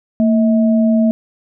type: tone pair together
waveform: sine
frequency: 226.7 / 640.4 Hz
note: A#3 / D#5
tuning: -48 / +50 cents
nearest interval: octave + tritone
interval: 1798 cents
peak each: -10 / -19 dBFS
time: 0.2-1.11 s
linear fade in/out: 0 ms
effects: none